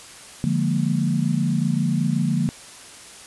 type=chord; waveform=sine; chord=Bb dominant seventh; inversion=first; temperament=equal; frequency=146.83 / 174.61 / 207.7 / 233.1 Hz; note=D3 / F3 / Ab3 / Bb3; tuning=0 / 0 / 0 / 0 cents; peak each=-23 / -23 / -27 / -24 dBFS; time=0.44-2.49 s; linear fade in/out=0 ms; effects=white hiss -42 dBFS RMS until 3.26 s + resampled to 24000 Hz